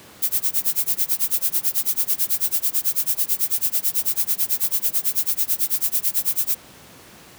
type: noise with tremolo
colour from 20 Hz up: violet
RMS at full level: -18 dBFS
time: 0.22-6.55 s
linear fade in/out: 10 ms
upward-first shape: sine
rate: 9.1 Hz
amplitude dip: 100%
effects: pink hiss -45 dBFS RMS until 7.38 s + high-pass 100 Hz 12 dB/octave